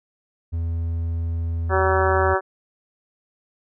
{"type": "tone", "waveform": "triangle", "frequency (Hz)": 83.3, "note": "E2", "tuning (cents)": 19, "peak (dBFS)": -20, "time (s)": [0.52, 2.35], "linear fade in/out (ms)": 20}
{"type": "harmonic tone", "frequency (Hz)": 190, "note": "F#3", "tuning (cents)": 46, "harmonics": [2, 3, 4, 5, 6, 7, 8, 9], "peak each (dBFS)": [-22, -24, -25, -26, -27, -27, -28, -29], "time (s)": [1.69, 2.41], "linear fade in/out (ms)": 50}
{"effects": []}